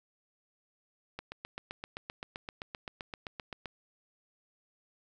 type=click train; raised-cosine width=0.3 ms; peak=-23 dBFS; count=20; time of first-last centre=1.19-3.658 s; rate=7.7 Hz; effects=none